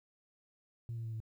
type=tone with pitch steps; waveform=sine; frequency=116.54 / 114.67 / 112.83 / 111.02 Hz; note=A#2 / A#2 / A2 / A2; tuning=0 / -28 / +44 / +16 cents; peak=-36 dBFS; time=0.89-1.202 s; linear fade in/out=0 ms; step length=78 ms; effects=tanh soft clip ceiling -35 dBFS + 12-bit